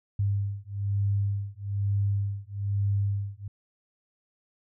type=beating tone pair; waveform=sine; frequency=99.8 / 100.9 Hz; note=G2 / G#2; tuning=+32 / -49 cents; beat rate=1.1 Hz; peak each=-28 dBFS; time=0.19-3.48 s; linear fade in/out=5 ms; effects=none